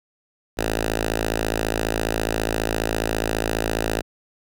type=tone with notch filter; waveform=5% pulse; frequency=54.7 Hz; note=A1; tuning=9 cents flat; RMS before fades=-24 dBFS; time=0.57-4.02 s; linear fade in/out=20 ms; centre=160 Hz; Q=0.95; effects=none